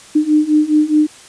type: beating tone pair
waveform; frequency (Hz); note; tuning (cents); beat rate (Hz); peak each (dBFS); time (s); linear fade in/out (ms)
sine; 301.1 / 305.9; D4 / D#4; +43 / -29; 4.8; -14 / -12; 0.15-1.07; 10
effects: white hiss -40 dBFS RMS until 1.28 s + resampled to 22050 Hz